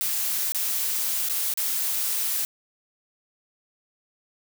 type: noise with dropouts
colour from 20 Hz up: blue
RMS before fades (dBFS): -26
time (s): 0.01-2.45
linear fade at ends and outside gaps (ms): 0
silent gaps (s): 0.521-0.547 / 1.287-1.297 / 1.538-1.574
effects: none